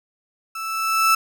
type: tone with level ramp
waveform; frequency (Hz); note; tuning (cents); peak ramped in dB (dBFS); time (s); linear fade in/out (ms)
35% pulse; 1318.5; E6; 0; -27 to -11; 0.55-1.15; 5
effects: none